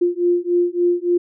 sine beating tone pair, 349.2 / 352.7 Hz, F4 / F4, 0 / +17 cents, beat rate 3.5 Hz, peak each -18 dBFS, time 0.01-1.18 s, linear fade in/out 10 ms, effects none

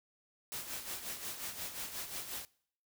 white noise with tremolo, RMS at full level -40 dBFS, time 0.52-2.45 s, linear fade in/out 0 ms, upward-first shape sine, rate 5.6 Hz, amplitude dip 60%, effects noise-tail reverb RT60 0.6 s tail -23 dB re dry

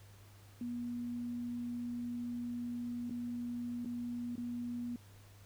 sine tone with dropouts, 240.5 Hz, B3, 46 cents flat, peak -37 dBFS, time 0.61-4.96 s, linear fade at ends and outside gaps 2 ms, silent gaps 3.097-3.107 / 3.848-3.857 / 4.356-4.379 s, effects added 100 Hz sine -56 dBFS peak until 5.45 s + pink hiss -63 dBFS RMS until 5.45 s

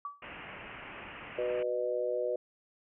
sine tone with exponential decay, 1148 Hz, D6, 40 cents flat, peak -33 dBFS, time 0.05-0.25 s, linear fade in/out 2 ms, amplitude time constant 43 ms
white low-pass noise, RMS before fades -46 dBFS, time 0.22-1.63 s, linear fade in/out 5 ms, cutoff 2900 Hz, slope 96 dB/octave
sine chord, B major, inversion second, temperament equal with one note detuned, 370 / 493.9 / 610.9 Hz, F#4 / B4 / D#5, 0 / 0 / -32 cents, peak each -37 / -32 / -34 dBFS, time 1.38-2.36 s, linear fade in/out 5 ms
effects none

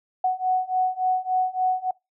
sine beating tone pair, 740 / 743.5 Hz, F#5 / F#5, 0 / +8 cents, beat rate 3.5 Hz, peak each -24 / -23 dBFS, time 0.24-1.91 s, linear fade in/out 5 ms, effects noise-tail reverb RT60 0.2 s tail -23 dB re dry

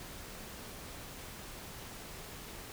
silence, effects pink hiss -47 dBFS RMS until 2.72 s

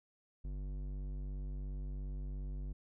square tone with low-pass filter, 48.57 Hz, G1, 15 cents flat, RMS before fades -41 dBFS, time 0.44-2.73 s, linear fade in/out 10 ms, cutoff 260 Hz, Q 0.6, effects none

